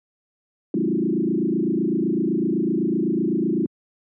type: tone with frequency modulation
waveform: sine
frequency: 267.5 Hz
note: C4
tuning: 38 cents sharp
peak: -18 dBFS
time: 0.74-3.66 s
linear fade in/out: 2 ms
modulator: 27.9 Hz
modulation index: 3.4
effects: high-pass 150 Hz 12 dB/octave